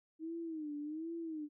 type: tone with vibrato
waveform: sine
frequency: 313.2 Hz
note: D#4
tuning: 11 cents sharp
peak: -39 dBFS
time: 0.19-1.49 s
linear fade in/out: 50 ms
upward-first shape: sine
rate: 1.3 Hz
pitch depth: 120 cents each way
effects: none